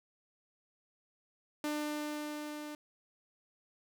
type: tone with level ramp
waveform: sawtooth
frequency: 299 Hz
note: D4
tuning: 31 cents sharp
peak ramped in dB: -29 to -38 dBFS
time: 1.64-2.75 s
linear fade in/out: 2 ms
effects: none